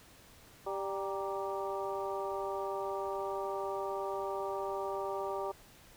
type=harmonic tone with a mistuned harmonic; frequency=196 Hz; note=G3; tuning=in tune; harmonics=2 / 3 / 4 / 5 / 6; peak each=-38 / -40 / -41 / -42 / -43 dBFS; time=0.66-5.52 s; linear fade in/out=10 ms; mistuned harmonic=5; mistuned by=-73 cents; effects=pink hiss -58 dBFS RMS until 5.96 s